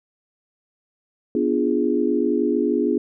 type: chord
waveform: sine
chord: B diminished seventh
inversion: none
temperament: equal with one note detuned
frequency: 246.9 / 293.7 / 346.2 / 415.3 Hz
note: B3 / D4 / F4 / Ab4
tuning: 0 / 0 / -15 / 0 cents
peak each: -23 dBFS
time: 1.35-2.98 s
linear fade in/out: 2 ms
effects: none